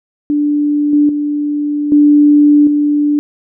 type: tone with level steps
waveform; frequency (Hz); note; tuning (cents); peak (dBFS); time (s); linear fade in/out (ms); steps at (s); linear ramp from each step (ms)
sine; 293.7; D4; 0; -10 / -6 / -13 / -4 / -9; 0.3-3.19; 0; 0.93 / 1.09 / 1.92 / 2.67; 2
effects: none